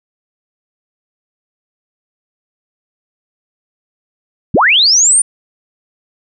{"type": "linear sweep", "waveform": "sine", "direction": "up", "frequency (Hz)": [82.41, 9380], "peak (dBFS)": -6, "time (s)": [4.54, 5.22], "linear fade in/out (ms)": 5, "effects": []}